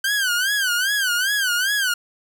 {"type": "tone with vibrato", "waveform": "sawtooth", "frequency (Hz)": 1543, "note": "G6", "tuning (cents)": -28, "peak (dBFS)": -15, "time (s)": [0.04, 1.94], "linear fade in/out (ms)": 5, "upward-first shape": "sine", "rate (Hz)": 2.5, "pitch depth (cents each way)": 150, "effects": []}